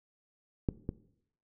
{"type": "clicks", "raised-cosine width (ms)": 3, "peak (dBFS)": [-15, -20], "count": 2, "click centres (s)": [0.688, 0.891], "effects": ["noise-tail reverb RT60 0.7 s tail -18 dB re dry"]}